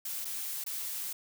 blue noise with dropouts, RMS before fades -37 dBFS, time 0.05-1.13 s, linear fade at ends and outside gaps 5 ms, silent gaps 0.248-0.252 / 0.64-0.663 s, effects none

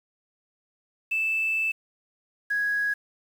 sine tone pair in turn, 2637 / 1661.2 Hz, E7 / G#6, 0 / 0 cents, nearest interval minor sixth, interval 800 cents, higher first, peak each -22 / -22 dBFS, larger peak neither, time 1.11-1.72 / 2.5-2.94 s, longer first, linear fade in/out 10 ms, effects tanh soft clip ceiling -18 dBFS + 8-bit

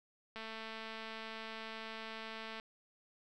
click train, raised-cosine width 0.3 ms, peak -30 dBFS, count 498, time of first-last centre 0.36-2.599 s, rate 222 Hz, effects none

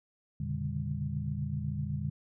sine tone cluster, 86.5 / 119.2 / 138.6 / 146.4 / 200.9 Hz, F2 / A#2 / C#3 / D3 / G3, -16 / +39 / 0 / -5 / +43 cents, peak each -38 / -39 / -40 / -35 / -39 dBFS, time 0.4-2.1 s, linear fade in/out 5 ms, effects none

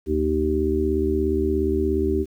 harmonic tone with a mistuned harmonic, 77 Hz, D#2, 17 cents flat, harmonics 1 / 3 / 4 / 5, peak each -25 / -28 / -25 / -22 dBFS, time 0.06-2.26 s, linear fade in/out 50 ms, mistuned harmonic 1, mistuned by -45 cents, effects 9-bit

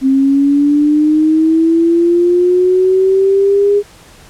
sine linear sweep, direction up, 264.1 to 410.4 Hz, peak -7 dBFS, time 0.01-3.83 s, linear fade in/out 50 ms, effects pink hiss -41 dBFS RMS until 4.29 s + low-pass 11000 Hz 12 dB/octave

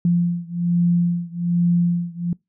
sine beating tone pair, 172.8 / 174 Hz, F3 / F3, -18 / -6 cents, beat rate 1.2 Hz, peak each -19 / -20 dBFS, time 0.05-2.33 s, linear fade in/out 2 ms, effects noise-tail reverb RT60 0.2 s tail -25 dB re dry

